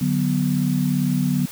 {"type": "chord", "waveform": "sine", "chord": "B minor", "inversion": "first", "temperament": "equal with one note detuned", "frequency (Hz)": [146.83, 184.46, 246.9], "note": ["D3", "F#3", "B3"], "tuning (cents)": [0, -5, 0], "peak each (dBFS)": -22, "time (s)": [0.01, 1.46], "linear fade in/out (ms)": 5, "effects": ["white hiss -38 dBFS RMS until 1.51 s"]}